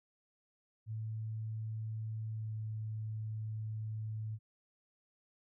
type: tone with pitch glide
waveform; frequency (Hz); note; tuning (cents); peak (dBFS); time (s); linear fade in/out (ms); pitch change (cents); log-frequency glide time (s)
sine; 110 to 108.99; A2 to A2; 0 to -16; -37; 0.86-4.39; 50; -16; 2.32-2.53
effects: none

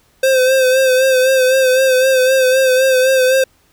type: tone with vibrato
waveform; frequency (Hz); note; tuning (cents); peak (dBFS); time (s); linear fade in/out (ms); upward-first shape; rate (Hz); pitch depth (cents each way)
square; 520; C5; -11; -10; 0.23-3.44; 5; sine; 3.9; 41
effects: pink hiss -55 dBFS RMS until 3.72 s

